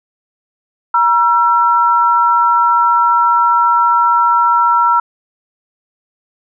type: tone pair together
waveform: sine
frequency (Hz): 952 / 1346.3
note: A#5 / E6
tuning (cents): +36 / +36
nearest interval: tritone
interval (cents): 600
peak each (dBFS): -11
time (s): 0.94-5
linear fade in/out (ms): 5
effects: none